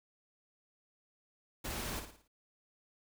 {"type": "noise with echo", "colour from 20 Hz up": "pink", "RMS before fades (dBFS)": -40, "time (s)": [1.64, 2], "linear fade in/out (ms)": 10, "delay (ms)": 56, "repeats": 5, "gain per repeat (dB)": -7, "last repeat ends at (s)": 2.28, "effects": []}